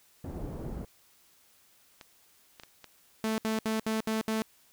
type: low-pass noise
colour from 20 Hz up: pink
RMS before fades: -38 dBFS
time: 0.24-0.85 s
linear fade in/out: 5 ms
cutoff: 510 Hz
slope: 12 dB/octave
type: clicks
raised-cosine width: 0.2 ms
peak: -28 dBFS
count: 4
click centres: 2.012 / 2.598 / 2.635 / 2.843 s
type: tone bursts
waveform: sawtooth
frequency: 220 Hz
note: A3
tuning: in tune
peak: -24 dBFS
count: 6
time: 3.24-4.42 s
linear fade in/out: 0 ms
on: 140 ms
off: 68 ms
effects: white hiss -63 dBFS RMS until 4.72 s